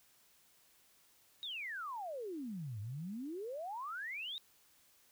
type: exponential two-way sweep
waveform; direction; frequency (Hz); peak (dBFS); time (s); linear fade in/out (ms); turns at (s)
sine; down then up; 3835 to 98.7 to 3835; -40; 1.43-4.38; 0; 2.8
effects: white hiss -68 dBFS RMS until 5.11 s